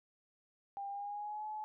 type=tone with pitch glide; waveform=sine; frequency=798 to 855.3 Hz; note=G5 to A5; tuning=+31 to -49 cents; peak=-39 dBFS; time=0.77-1.64 s; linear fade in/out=0 ms; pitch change=+120 cents; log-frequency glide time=0.89-1.46 s; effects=none